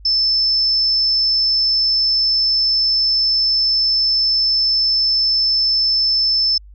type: tone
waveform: sine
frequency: 5274 Hz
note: E8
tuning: in tune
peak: -13 dBFS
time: 0.05-6.58 s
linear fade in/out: 5 ms
effects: added 50 Hz sine -38 dBFS peak until 6.74 s